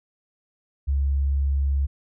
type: tone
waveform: sine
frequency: 69.3 Hz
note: C#2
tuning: in tune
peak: -19 dBFS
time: 0.87-1.87 s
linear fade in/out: 20 ms
effects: none